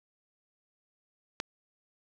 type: click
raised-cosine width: 0.2 ms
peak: -14 dBFS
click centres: 1.401 s
effects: none